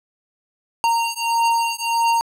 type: beating tone pair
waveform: square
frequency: 924 / 925.6 Hz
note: A#5 / A#5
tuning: -16 / -13 cents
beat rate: 1.6 Hz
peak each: -21 dBFS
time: 0.84-2.21 s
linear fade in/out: 0 ms
effects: low-pass 12000 Hz 12 dB/octave